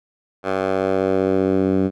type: tone with band-pass filter sweep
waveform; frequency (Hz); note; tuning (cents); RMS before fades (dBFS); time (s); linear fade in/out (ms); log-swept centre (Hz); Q
10% pulse; 95.3; G2; -48; -19; 0.43-1.91; 50; 900 to 240; 1.2
effects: none